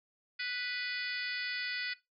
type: harmonic tone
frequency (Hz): 493.9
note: B4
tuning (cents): 0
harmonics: 3 / 4 / 5 / 6 / 7 / 8 / 9 / 10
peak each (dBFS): -41 / -39 / -41 / -49 / -46 / -51 / -42 / -46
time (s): 0.39-1.94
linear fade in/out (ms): 10
effects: noise-tail reverb RT60 0.2 s tail -18 dB re dry